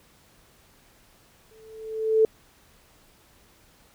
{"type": "tone with exponential growth", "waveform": "sine", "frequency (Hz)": 440, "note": "A4", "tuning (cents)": 0, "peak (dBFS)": -13, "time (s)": [1.51, 2.25], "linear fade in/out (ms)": 2, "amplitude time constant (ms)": 160, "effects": ["pink hiss -58 dBFS RMS until 3.94 s"]}